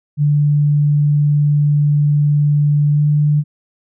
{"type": "tone with pitch glide", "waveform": "sine", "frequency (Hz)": [146.83, 148.36], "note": ["D3", "D3"], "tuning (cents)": [0, 18], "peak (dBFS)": -10, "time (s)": [0.17, 3.44], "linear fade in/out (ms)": 50, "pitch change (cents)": 18, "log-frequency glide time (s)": [2.92, 3.02], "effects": []}